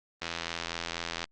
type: click train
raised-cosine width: 0.2 ms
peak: -15 dBFS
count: 87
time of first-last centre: 0.22-1.241 s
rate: 84.2 Hz
effects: low-pass 7000 Hz 12 dB/octave + Opus 24 kbps